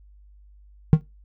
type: tone with exponential decay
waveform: triangle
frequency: 155.1 Hz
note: D#3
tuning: 5 cents flat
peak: -3 dBFS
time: 0.93-1.01 s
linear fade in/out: 0 ms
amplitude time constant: 17 ms
effects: noise-tail reverb RT60 0.2 s tail -17 dB re dry + added 50 Hz sine -48 dBFS peak until 1.24 s